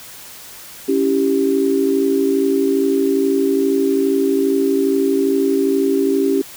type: chord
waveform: sine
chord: C# diminished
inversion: none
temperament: equal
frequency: 277.2 / 329.6 / 392 Hz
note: C#4 / E4 / G4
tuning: 0 / 0 / 0 cents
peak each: -17 / -22 / -16 dBFS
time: 0.88-6.42 s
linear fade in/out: 10 ms
effects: white hiss -37 dBFS RMS until 6.56 s